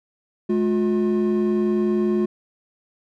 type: tone pair together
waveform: triangle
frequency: 212.6 / 357.5 Hz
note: G#3 / F4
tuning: +41 / +41 cents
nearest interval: major sixth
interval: 900 cents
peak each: -18 dBFS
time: 0.49-2.26 s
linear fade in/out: 10 ms
effects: tanh soft clip ceiling -9 dBFS